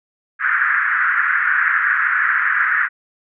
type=band-pass noise; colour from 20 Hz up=pink; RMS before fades=-17 dBFS; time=0.39-2.89 s; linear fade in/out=50 ms; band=1400 to 1800 Hz; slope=48 dB/octave; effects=none